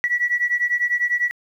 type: beating tone pair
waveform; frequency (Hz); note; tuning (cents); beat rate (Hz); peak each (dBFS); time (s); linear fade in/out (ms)
sine; 1939 / 1949; B6 / B6; -32 / -23; 10; -20 / -21; 0.04-1.31; 0
effects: tanh soft clip ceiling -10 dBFS + 9-bit